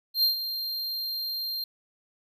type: tone with ADSR envelope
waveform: square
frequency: 4186 Hz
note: C8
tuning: in tune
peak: -19 dBFS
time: 0.14-1.64 s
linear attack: 93 ms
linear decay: 120 ms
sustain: -11 dB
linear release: 3 ms
effects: none